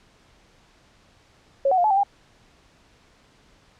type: tone with pitch steps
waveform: sine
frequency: 549 / 748 / 705 / 857 / 778 / 803 Hz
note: C#5 / F#5 / F5 / A5 / G5 / G5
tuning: -17 / +19 / +16 / -46 / -13 / +41 cents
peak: -16 dBFS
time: 1.65-2.034 s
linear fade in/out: 5 ms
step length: 64 ms
effects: pink hiss -57 dBFS RMS until 3.79 s + low-pass 6000 Hz 12 dB/octave